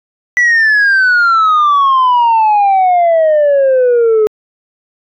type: exponential sweep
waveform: sine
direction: down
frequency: 1975 to 422.4 Hz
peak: -4 dBFS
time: 0.37-4.27 s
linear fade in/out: 0 ms
effects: tanh soft clip ceiling -5 dBFS